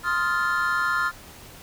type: chord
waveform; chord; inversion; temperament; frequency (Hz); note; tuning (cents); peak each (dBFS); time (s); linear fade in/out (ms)
triangle; F dominant seventh; second; just; 1047.7 / 1257.2 / 1396.9 / 1746.1; C6 / Eb6 / F6 / A6; +2 / +18 / 0 / -14; -27 / -27 / -22 / -27; 0.03-1.12; 50
effects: pink hiss -45 dBFS RMS until 1.62 s